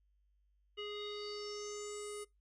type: tone with low-pass filter sweep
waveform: square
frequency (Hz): 415.3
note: G#4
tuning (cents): 0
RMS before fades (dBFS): -44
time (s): 0.77-2.25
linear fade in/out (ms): 20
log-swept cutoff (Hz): 3000 to 10000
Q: 7
effects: noise-tail reverb RT60 0.2 s tail -24 dB re dry + added 50 Hz sine -70 dBFS peak until 2.4 s